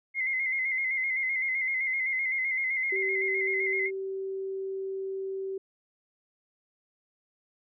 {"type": "tone with vibrato", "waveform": "sine", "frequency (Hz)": 2093, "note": "C7", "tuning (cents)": 0, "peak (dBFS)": -26, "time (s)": [0.14, 3.91], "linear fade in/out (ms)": 50, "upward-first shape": "square", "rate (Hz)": 7.8, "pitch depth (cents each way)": 41}
{"type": "tone", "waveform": "sine", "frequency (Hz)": 385.4, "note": "G4", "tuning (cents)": -29, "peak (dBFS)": -31, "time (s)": [2.92, 5.58], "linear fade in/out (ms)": 5}
{"effects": []}